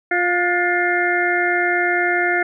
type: harmonic tone with a mistuned harmonic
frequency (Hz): 352.1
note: F4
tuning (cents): +14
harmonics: 1 / 2 / 4 / 5 / 6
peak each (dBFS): -22 / -22 / -22 / -22 / -22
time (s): 0.11-2.43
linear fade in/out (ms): 5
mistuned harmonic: 4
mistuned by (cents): +34
effects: none